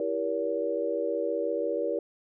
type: chord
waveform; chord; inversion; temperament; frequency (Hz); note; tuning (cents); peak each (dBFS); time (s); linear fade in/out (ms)
sine; E diminished seventh; none; just; 329.6 / 395.6 / 474.7 / 569.6; E4 / G4 / Bb4 / Db5; 0 / +16 / +31 / +47; -34 / -34 / -30 / -31; 0-1.99; 2
effects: none